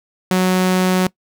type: tone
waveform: sawtooth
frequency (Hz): 184.6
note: F#3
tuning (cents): -4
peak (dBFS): -9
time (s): 0.31-1.07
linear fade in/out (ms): 2
effects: noise-tail reverb RT60 0.1 s tail -22 dB re dry